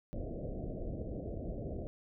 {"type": "low-pass noise", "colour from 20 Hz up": "pink", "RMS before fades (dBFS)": -40, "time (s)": [0.13, 1.87], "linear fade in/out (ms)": 0, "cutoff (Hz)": 680, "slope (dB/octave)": 96, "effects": []}